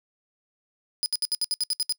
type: tone bursts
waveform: 35% pulse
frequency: 4978 Hz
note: D#8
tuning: in tune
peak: -21 dBFS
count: 10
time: 1.03-1.924 s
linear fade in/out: 0 ms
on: 30 ms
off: 66 ms
effects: noise-tail reverb RT60 0.1 s tail -25 dB re dry